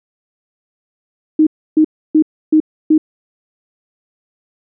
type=tone bursts; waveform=sine; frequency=311.1 Hz; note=D#4; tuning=in tune; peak=-6 dBFS; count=5; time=1.39-2.98 s; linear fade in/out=5 ms; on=78 ms; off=300 ms; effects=none